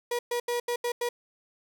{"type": "tone bursts at uneven times", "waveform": "35% pulse", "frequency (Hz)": 481, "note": "B4", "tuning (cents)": -46, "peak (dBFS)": -25, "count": 6, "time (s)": [[0.11, 0.19], [0.31, 0.4], [0.48, 0.6], [0.68, 0.76], [0.84, 0.92], [1.01, 1.09]], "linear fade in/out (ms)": 5, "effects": []}